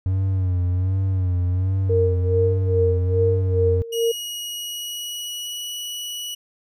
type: tone with vibrato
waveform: triangle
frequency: 92.5 Hz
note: F#2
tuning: in tune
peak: -16 dBFS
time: 0.06-3.82 s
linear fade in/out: 0 ms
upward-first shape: sine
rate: 1.3 Hz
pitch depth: 67 cents each way
type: tone with tremolo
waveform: sine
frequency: 461.3 Hz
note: A#4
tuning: 18 cents flat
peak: -16 dBFS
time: 1.89-4.12 s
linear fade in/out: 10 ms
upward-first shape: sine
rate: 2.4 Hz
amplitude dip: 85%
type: tone with pitch glide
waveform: sawtooth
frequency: 2897 to 2936 Hz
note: F#7 to F#7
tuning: -37 to -14 cents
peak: -25 dBFS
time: 3.92-6.35 s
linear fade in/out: 10 ms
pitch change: +23 cents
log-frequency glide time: 4.47-5.72 s
effects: none